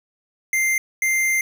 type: tone bursts at uneven times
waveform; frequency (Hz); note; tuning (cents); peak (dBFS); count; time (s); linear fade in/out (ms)
square; 2093; C7; 0; -18; 2; 0.53-0.78 / 1.02-1.41; 2
effects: none